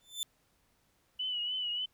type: tone with exponential growth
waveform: sawtooth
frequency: 3535 Hz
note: A7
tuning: 7 cents sharp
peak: -27 dBFS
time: 0.01-0.23 s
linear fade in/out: 0 ms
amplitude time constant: 46 ms
type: tone with vibrato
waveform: sine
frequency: 2960 Hz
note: F#7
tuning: in tune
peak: -32 dBFS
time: 1.19-1.86 s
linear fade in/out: 10 ms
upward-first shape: triangle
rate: 3.4 Hz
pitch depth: 59 cents each way
effects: pink hiss -72 dBFS RMS until 1.93 s